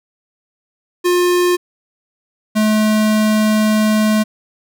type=tone pair in turn; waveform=square; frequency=355.6 / 215 Hz; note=F4 / A3; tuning=+31 / -40 cents; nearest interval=major sixth; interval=871 cents; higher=first; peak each=-12 dBFS; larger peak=neither; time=1.04-1.57 / 2.55-4.24 s; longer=second; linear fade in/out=20 ms; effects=none